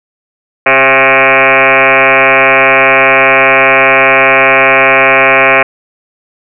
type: tone with frequency modulation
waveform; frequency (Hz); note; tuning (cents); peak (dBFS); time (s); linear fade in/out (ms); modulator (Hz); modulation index
sine; 1480; F#6; 0; -3; 0.66-5.63; 5; 135; 7.8
effects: none